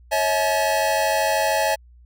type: tone cluster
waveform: square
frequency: 552 / 645 / 852 / 1742 Hz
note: C#5 / E5 / G#5 / A6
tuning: -7 / -38 / +44 / -18 cents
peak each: -26 / -23 / -23 / -31 dBFS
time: 0.11-1.76 s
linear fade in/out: 20 ms
effects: added 60 Hz sine -46 dBFS peak until 2.05 s